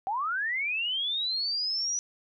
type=linear sweep; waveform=sine; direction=up; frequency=740 to 5920 Hz; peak=-27 dBFS; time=0.07-1.99 s; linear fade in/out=0 ms; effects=none